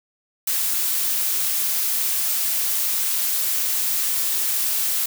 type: noise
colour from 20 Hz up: blue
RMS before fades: -22 dBFS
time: 0.47-5.06 s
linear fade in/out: 5 ms
effects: none